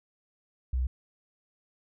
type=tone; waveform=sine; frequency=63.3 Hz; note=B1; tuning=43 cents sharp; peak=-25 dBFS; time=0.73-0.87 s; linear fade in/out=5 ms; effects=none